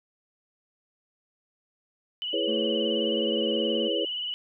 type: tone with vibrato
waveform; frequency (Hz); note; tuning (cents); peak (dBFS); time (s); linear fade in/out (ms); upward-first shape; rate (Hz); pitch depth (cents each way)
sine; 2960; F#7; 0; -29; 2.22-4.34; 0; sine; 19; 46
type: chord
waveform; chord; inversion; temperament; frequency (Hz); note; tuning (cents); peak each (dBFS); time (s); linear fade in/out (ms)
sine; C# minor seventh; first; equal; 329.6 / 415.3 / 493.9 / 554.4; E4 / G#4 / B4 / C#5; 0 / 0 / 0 / 0; -31; 2.33-4.05; 5
type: tone with pitch glide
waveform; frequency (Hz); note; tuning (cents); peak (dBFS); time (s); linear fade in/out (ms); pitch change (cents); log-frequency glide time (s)
triangle; 222.8 to 224.9; A3 to A3; +22 to +38; -29; 2.47-3.89; 20; +16; 3.48-3.71
effects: none